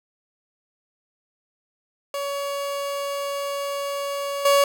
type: tone with level steps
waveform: 30% pulse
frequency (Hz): 563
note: C#5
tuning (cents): +27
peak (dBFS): -23 / -12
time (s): 2.14-4.64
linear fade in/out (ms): 2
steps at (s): 4.45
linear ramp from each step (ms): 5
effects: none